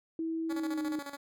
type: tone with pitch glide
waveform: sine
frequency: 325.4 to 307.1 Hz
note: E4 to D#4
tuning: -22 to -23 cents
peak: -31 dBFS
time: 0.19-0.99 s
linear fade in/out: 2 ms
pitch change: -101 cents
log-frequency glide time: 0.51-0.84 s
type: tone with tremolo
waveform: 10% pulse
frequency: 282.8 Hz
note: C#4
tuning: 35 cents sharp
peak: -30 dBFS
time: 0.49-1.17 s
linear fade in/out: 20 ms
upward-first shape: square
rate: 14 Hz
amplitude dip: 70%
effects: none